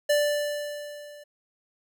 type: tone with level ramp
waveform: square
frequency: 587.3 Hz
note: D5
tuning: in tune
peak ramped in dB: -19 to -45 dBFS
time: 0.09-1.24 s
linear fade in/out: 10 ms
effects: none